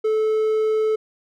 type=tone with hard clipping; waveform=triangle; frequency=435.1 Hz; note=A4; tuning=19 cents flat; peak=-18 dBFS; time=0.04-0.96 s; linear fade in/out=10 ms; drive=6 dB; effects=none